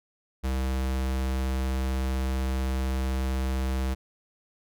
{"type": "tone", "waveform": "square", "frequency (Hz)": 65.41, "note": "C2", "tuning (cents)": 0, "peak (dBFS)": -26, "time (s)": [0.43, 3.95], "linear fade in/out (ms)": 20, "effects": []}